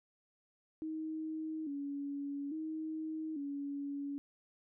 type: tone with vibrato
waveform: sine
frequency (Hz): 298.5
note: D4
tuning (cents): +28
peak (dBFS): -37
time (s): 0.82-4.18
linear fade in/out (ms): 0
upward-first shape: square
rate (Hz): 0.59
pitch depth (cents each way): 94
effects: none